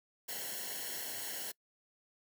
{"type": "noise with comb filter", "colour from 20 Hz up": "white", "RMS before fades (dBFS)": -41, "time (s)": [0.28, 1.52], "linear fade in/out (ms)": 10, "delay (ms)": 0.82, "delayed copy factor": -0.8, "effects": ["noise-tail reverb RT60 0.1 s tail -24 dB re dry"]}